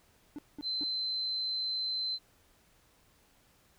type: tone bursts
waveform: triangle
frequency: 293.7 Hz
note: D4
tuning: in tune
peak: -36 dBFS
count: 3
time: 0.36-0.835 s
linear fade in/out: 0 ms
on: 25 ms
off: 200 ms
type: tone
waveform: sine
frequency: 4077 Hz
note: C8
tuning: 46 cents flat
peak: -31 dBFS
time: 0.62-2.19 s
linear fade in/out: 50 ms
effects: pink hiss -66 dBFS RMS until 3.78 s